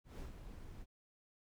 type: noise with ADSR envelope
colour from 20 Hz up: brown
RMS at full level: -44 dBFS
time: 0.04-0.86 s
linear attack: 160 ms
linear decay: 110 ms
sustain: -7 dB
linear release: 46 ms
effects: none